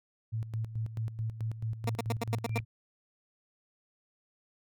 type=tone with tremolo; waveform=sine; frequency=111.5 Hz; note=A2; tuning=23 cents sharp; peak=-30 dBFS; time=0.32-2.65 s; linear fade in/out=20 ms; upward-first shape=square; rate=4.6 Hz; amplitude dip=70%
type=tone bursts; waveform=15% pulse; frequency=232.1 Hz; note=A#3; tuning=7 cents flat; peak=-23 dBFS; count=7; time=1.87-2.58 s; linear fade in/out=5 ms; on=26 ms; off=88 ms
type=tone with exponential growth; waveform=sine; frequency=2367 Hz; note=D7; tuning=13 cents sharp; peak=-32 dBFS; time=2.44-2.59 s; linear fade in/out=0 ms; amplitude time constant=31 ms
effects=none